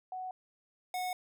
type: tone pair in turn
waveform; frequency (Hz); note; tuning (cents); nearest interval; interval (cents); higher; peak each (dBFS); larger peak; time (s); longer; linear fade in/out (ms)
sine / square; 743 / 731.9; F#5 / F#5; +7 / -19; unison; 26; first; -37 / -34; second; 0.12-0.31 / 0.94-1.13; neither; 2
effects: none